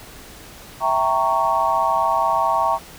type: chord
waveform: sine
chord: E diminished seventh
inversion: none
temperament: equal with one note detuned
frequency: 659.3 / 784 / 924.8 / 1108.7 Hz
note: E5 / G5 / Bb5 / Db6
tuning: 0 / 0 / -14 / 0 cents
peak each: -23 / -23 / -20 / -21 dBFS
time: 0.8-2.79 s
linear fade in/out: 50 ms
effects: pink hiss -41 dBFS RMS until 2.98 s